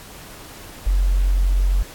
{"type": "tone", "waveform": "sine", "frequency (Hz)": 45.61, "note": "F#1", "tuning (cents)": -24, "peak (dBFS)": -14, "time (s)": [0.86, 1.83], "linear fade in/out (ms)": 10, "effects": ["pink hiss -40 dBFS RMS until 1.94 s", "AAC 64 kbps"]}